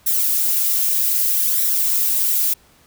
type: noise with flanger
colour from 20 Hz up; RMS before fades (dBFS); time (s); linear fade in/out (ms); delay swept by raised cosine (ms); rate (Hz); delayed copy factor
violet; -18; 0.06-2.54; 10; 0.52 to 4.72; 0.64; +0.6
effects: pink hiss -53 dBFS RMS until 2.86 s